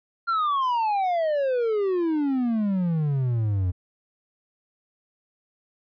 triangle exponential sweep, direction down, 1400 to 87.31 Hz, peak -19 dBFS, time 0.27-3.72 s, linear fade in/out 20 ms, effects resampled to 11025 Hz

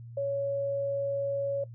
sine tone, 558 Hz, C#5, 11 cents sharp, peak -27 dBFS, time 0.17-1.64 s, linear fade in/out 5 ms, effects noise-tail reverb RT60 0.1 s tail -18 dB re dry + added 117 Hz sine -42 dBFS peak until 1.74 s

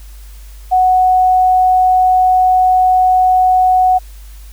sine tone, 740 Hz, F#5, in tune, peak -7 dBFS, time 0.71-3.99 s, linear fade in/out 20 ms, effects added 50 Hz sine -31 dBFS peak until 4.52 s + white hiss -45 dBFS RMS until 4.52 s

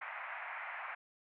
white band-pass noise, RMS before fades -44 dBFS, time 0.01-0.95 s, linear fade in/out 10 ms, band 670 to 2300 Hz, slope 48 dB/octave, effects none

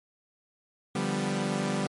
sawtooth chord, G dominant seventh, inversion second, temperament equal, 146.83 / 174.61 / 196 / 246.9 Hz, D3 / F3 / G3 / B3, 0 / 0 / 0 / 0 cents, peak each -30 / -32 / -26 / -30 dBFS, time 0.95-1.87 s, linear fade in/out 5 ms, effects MP3 48 kbps

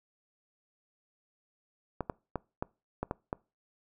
clicks, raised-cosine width 1 ms, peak -18 dBFS, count 7, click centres 2.007 / 2.098 / 2.357 / 2.625 / 3.03 / 3.111 / 3.329 s, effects noise-tail reverb RT60 0.3 s tail -24 dB re dry

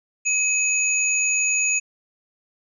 sine tone pair together, 2545 / 6794 Hz, D#7 / G#8, +39 / +38 cents, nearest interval octave + perfect fourth, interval 1699 cents, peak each -21 dBFS, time 0.25-1.8 s, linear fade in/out 20 ms, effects none

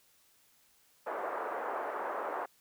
pink band-pass noise, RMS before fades -37 dBFS, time 1.06-2.46 s, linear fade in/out 10 ms, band 450 to 1400 Hz, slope 24 dB/octave, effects white hiss -67 dBFS RMS until 2.6 s

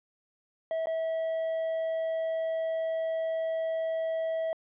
triangle tone with dropouts, 649 Hz, E5, 27 cents flat, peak -26 dBFS, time 0.71-4.53 s, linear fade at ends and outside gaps 1 ms, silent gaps 0.858-0.87 s, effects resampled to 8000 Hz

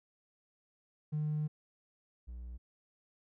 triangle tone pair in turn, 151.7 / 60.2 Hz, D#3 / B1, -44 / -44 cents, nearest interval octave + major third, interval 1600 cents, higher first, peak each -28 / -40 dBFS, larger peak first, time 1.12-1.48 / 2.27-2.58 s, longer first, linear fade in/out 20 ms, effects tanh soft clip ceiling -28 dBFS

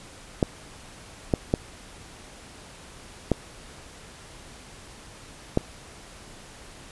clicks, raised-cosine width 2 ms, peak -6 dBFS, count 5, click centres 0.428 / 1.338 / 1.539 / 3.317 / 5.574 s, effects pink hiss -46 dBFS RMS until 6.91 s + resampled to 24000 Hz

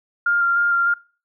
sine tone with vibrato, 1396.9 Hz, F6, in tune, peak -15 dBFS, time 0.26-0.94 s, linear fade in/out 5 ms, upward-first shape square, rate 3.3 Hz, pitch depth 12 cents each way, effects noise-tail reverb RT60 0.4 s tail -23 dB re dry

